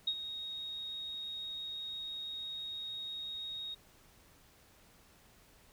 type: tone with ADSR envelope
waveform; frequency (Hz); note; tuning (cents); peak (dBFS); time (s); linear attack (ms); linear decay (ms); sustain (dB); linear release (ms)
sine; 3751; A#7; +10; -28; 0.07-3.75; 6; 63; -11; 14
effects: pink hiss -63 dBFS RMS until 5.72 s